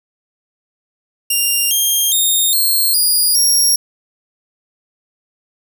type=tone with pitch steps; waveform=5% pulse; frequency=2794 / 3209 / 3687 / 4235 / 4865 / 5588 Hz; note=F7 / G7 / A#7 / C8 / D#8 / F8; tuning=0 / +40 / -20 / +20 / -40 / 0 cents; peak=-5 dBFS; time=1.3-3.76 s; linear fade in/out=5 ms; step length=410 ms; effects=none